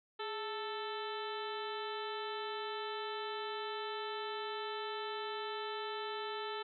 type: harmonic tone with a mistuned harmonic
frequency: 440 Hz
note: A4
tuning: in tune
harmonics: 1 / 2 / 3 / 4 / 5 / 6 / 7 / 8 / 9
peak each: -42 / -44 / -45 / -49 / -55 / -54 / -50 / -52 / -51 dBFS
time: 0.19-6.63 s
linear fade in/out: 10 ms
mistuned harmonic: 1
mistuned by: -85 cents
effects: none